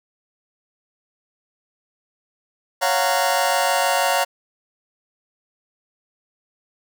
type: chord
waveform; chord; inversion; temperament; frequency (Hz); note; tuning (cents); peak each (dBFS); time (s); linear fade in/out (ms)
sawtooth; Gb major seventh; second; just; 555 / 693.7 / 740 / 925; Db5 / F5 / Gb5 / Bb5; +2 / -12 / 0 / -14; -19; 2.81-4.25; 20
effects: none